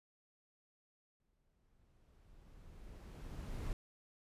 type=noise with exponential growth; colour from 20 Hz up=brown; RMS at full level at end=-40 dBFS; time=1.2-3.73 s; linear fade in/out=1 ms; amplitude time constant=550 ms; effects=resampled to 32000 Hz